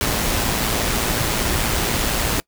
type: noise with amplitude modulation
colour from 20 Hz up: pink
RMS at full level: -19 dBFS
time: 0.01-2.4 s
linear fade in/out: 0 ms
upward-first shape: sine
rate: 113 Hz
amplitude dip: 35%
effects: noise-tail reverb RT60 0.1 s tail -24 dB re dry